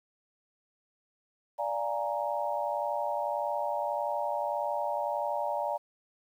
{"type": "chord", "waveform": "sine", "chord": "Bb dominant seventh", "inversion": "first", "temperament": "equal", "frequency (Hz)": [587.3, 698.5, 830.6, 932.3], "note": ["D5", "F5", "Ab5", "Bb5"], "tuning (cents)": [0, 0, 0, 0], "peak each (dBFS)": [-33, -36, -35, -34], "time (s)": [1.58, 5.78], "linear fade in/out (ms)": 20, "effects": ["10-bit"]}